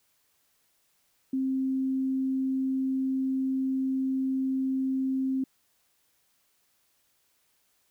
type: tone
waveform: sine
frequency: 264.3 Hz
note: C4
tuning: 18 cents sharp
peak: -25 dBFS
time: 1.33-5.44 s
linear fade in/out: 5 ms
effects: white hiss -70 dBFS RMS until 7.9 s